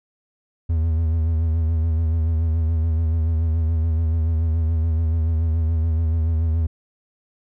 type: tone with vibrato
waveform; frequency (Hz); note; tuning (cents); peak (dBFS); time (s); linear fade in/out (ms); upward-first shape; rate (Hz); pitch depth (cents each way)
triangle; 81; E2; -30; -15; 0.69-6.67; 10; sine; 7; 51
effects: none